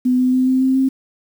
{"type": "tone with pitch steps", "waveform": "sine", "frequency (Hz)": [251.6, 254.2, 256.9, 259.6, 262.3, 265], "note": ["B3", "C4", "C4", "C4", "C4", "C4"], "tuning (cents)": [32, -50, -32, -13, 4, 22], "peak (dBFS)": -12, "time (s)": [0.05, 0.89], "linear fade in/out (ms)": 10, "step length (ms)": 140, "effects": ["7-bit"]}